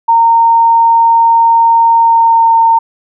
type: tone with pitch glide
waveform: sine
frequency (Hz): 920 to 912.6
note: A#5 to A#5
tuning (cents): -23 to -37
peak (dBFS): -4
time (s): 0.08-2.79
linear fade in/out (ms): 10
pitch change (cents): -14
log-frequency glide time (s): 2-2.57
effects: none